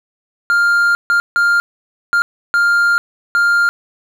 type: tone bursts at uneven times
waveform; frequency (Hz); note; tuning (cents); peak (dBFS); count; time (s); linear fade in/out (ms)
triangle; 1401; F6; +5; -8; 6; 0.5-0.95 / 1.1-1.2 / 1.36-1.6 / 2.13-2.22 / 2.54-2.98 / 3.35-3.69; 0
effects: none